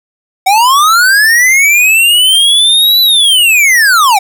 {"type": "linear two-way sweep", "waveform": "square", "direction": "up then down", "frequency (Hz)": [740, 4000, 740], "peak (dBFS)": -5, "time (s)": [0.46, 4.19], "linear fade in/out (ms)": 10, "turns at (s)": 3.01, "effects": ["7-bit"]}